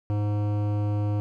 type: tone with hard clipping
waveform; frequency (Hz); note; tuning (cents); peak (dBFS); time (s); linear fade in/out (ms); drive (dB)
sine; 103.83; G#2; 0; -25; 0.1-1.2; 0; 15
effects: none